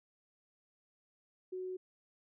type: tone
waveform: sine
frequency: 370 Hz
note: F#4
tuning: in tune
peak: -38 dBFS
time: 1.52-1.77 s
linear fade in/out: 10 ms
effects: none